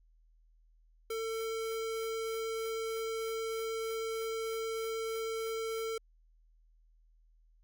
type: tone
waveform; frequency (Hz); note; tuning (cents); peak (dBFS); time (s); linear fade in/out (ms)
square; 448.4; A4; +33; -35; 1.1-5.98; 5
effects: added 40 Hz sine -62 dBFS peak until 7.63 s